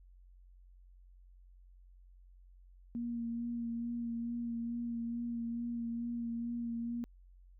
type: tone with vibrato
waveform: sine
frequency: 234.7 Hz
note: A#3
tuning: 12 cents sharp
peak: -35 dBFS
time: 2.95-7.04 s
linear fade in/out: 0 ms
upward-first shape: sine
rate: 2.3 Hz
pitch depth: 20 cents each way
effects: added 45 Hz sine -56 dBFS peak until 7.59 s